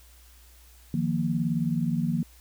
sine chord, Eb suspended second, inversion none, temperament equal, 155.56 / 174.61 / 233.1 Hz, Eb3 / F3 / Bb3, 0 / 0 / 0 cents, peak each -28 dBFS, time 0.94-2.23 s, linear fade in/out 2 ms, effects added 60 Hz sine -52 dBFS peak until 2.4 s + white hiss -57 dBFS RMS until 2.4 s

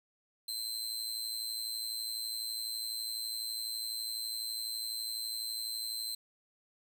sawtooth tone with amplitude modulation, 4100 Hz, C8, 36 cents flat, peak -30 dBFS, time 0.48-6.15 s, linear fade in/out 5 ms, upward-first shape sine, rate 112 Hz, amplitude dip 65%, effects 10-bit

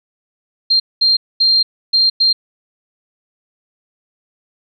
sine tone bursts at uneven times, 4186 Hz, C8, in tune, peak -9 dBFS, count 5, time 0.7-0.8 / 1.01-1.17 / 1.4-1.63 / 1.93-2.1 / 2.2-2.33 s, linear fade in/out 10 ms, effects none

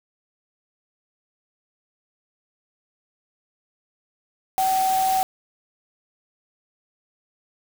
sine tone in noise, 760 Hz, F#5, 46 cents sharp, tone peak -18 dBFS, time 4.58-5.23 s, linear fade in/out 0 ms, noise white, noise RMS -31 dBFS, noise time 4.58-5.23 s, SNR +10 dB, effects none

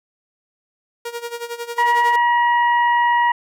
sawtooth tone with tremolo, 472 Hz, A#4, 22 cents sharp, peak -20 dBFS, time 1.05-2.16 s, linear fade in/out 5 ms, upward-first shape sine, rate 11 Hz, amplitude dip 80%
harmonic tone, 956 Hz, A#5, 43 cents sharp, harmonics 1 / 2 / 3, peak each -14 / -20 / -34 dBFS, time 1.78-3.32 s, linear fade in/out 5 ms
effects none

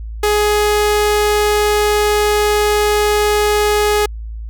sawtooth tone, 418.2 Hz, G#4, 12 cents sharp, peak -8 dBFS, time 0.23-4.06 s, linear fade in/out 5 ms, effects added 55 Hz sine -24 dBFS peak until 4.49 s

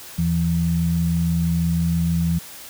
sine tone pair together, 81.5 / 167.68 Hz, E2 / E3, -19 / +30 cents, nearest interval octave, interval 1249 cents, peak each -24 / -18 dBFS, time 0.18-2.39 s, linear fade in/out 10 ms, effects white hiss -39 dBFS RMS until 2.69 s

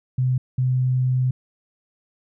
sine tone pair in turn, 127.9 / 127.9 Hz, C3 / C3, -39 / -39 cents, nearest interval unison, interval 0 cents, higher neither, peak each -17 dBFS, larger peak neither, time 0.18-0.38 / 0.58-1.31 s, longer second, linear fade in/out 5 ms, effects none

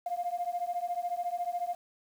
sine beating tone pair, 697 / 711 Hz, F5 / F5, -4 / +31 cents, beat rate 14 Hz, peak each -33 / -33 dBFS, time 0.06-1.75 s, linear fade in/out 5 ms, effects tanh soft clip ceiling -24 dBFS + 9-bit

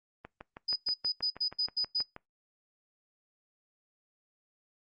click train, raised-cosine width 0.5 ms, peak -28 dBFS, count 13, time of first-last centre 0.25-2.164 s, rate 6.27 Hz
sine tone bursts, 4978 Hz, D#8, in tune, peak -27 dBFS, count 8, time 0.68-2.028 s, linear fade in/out 10 ms, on 81 ms, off 100 ms
effects noise-tail reverb RT60 0.2 s tail -25 dB re dry + Opus 32 kbps

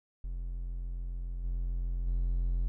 triangle tone with level steps, 43.47 Hz, F1, 7 cents flat, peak -32 / -28 / -25 dBFS, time 0.24-2.68 s, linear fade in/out 0 ms, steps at 1.43 / 2.06 s, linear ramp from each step 20 ms, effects none

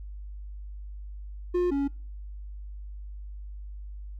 triangle tone pair in turn, 356 / 279.7 Hz, F4 / C#4, +33 / +16 cents, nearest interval major third, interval 417 cents, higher first, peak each -20 / -22 dBFS, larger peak first, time 1.54-1.71 / 1.71-1.88 s, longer neither, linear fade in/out 10 ms, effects noise-tail reverb RT60 0.4 s tail -24 dB re dry + added 50 Hz sine -37 dBFS peak until 4.19 s

